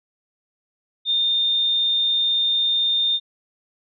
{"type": "tone", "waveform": "sine", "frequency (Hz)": 3629, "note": "A#7", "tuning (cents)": -47, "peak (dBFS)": -17, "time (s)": [1.05, 3.2], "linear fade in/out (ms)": 50, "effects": []}